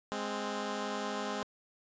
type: tone pair together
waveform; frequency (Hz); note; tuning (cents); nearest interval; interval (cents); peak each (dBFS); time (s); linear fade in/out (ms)
10% pulse; 207.6 / 261.6; G#3 / C4; 0 / 0; major third; 400; -28 / -30; 0.12-1.43; 0
effects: resampled to 16000 Hz